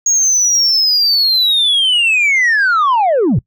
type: linear sweep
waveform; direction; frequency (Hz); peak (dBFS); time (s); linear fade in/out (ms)
sine; down; 6645 to 90.2; -7; 0.06-3.39; 5
effects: noise-tail reverb RT60 0.1 s tail -22 dB re dry + tanh soft clip ceiling -8 dBFS